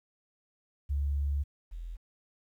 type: tone pair in turn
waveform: sine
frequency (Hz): 71 / 42.22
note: C#2 / E1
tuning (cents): +42 / +42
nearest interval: major sixth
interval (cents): 900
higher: first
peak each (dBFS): -27 / -37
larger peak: first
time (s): 0.89-1.44 / 1.71-1.97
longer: first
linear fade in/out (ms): 20
effects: 11-bit